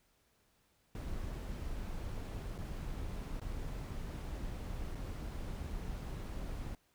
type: noise with dropouts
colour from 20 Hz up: brown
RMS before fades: -41 dBFS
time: 0.95-6.75 s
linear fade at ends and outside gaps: 2 ms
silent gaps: 2.581-2.585 / 3.399-3.415 / 4.949-4.953 s
effects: pink hiss -73 dBFS RMS until 6.94 s